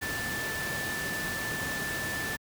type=tone in noise; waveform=sine; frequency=1760 Hz; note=A6; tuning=in tune; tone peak=-33 dBFS; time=0.01-2.37 s; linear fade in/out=20 ms; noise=pink; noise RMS=-35 dBFS; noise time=0.01-2.37 s; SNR=-1 dB; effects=high-pass 80 Hz 12 dB/octave